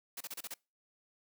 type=noise bursts; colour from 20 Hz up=white; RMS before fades=-42 dBFS; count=6; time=0.17-0.541 s; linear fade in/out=5 ms; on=36 ms; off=31 ms; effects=noise-tail reverb RT60 0.3 s tail -26 dB re dry + high-pass 200 Hz 12 dB/octave